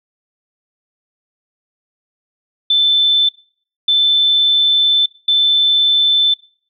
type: tone bursts at uneven times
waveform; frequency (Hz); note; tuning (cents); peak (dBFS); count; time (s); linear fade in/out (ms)
sine; 3529; A7; +4; -9; 3; 2.7-3.29 / 3.88-5.06 / 5.28-6.34; 5
effects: noise-tail reverb RT60 0.5 s tail -22 dB re dry